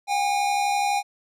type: tone pair together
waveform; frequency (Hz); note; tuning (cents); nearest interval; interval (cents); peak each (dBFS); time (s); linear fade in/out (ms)
square; 738.1 / 810; F#5 / G#5; -4 / -43; major second; 161; -30 / -22; 0.07-1.03; 50
effects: low-pass 11000 Hz 12 dB/octave